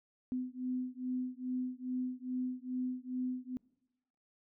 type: beating tone pair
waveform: sine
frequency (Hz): 252.2 / 254.6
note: B3 / C4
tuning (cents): +36 / -47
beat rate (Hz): 2.4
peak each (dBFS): -38 / -38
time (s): 0.32-3.57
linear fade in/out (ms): 0
effects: noise-tail reverb RT60 1.0 s tail -24 dB re dry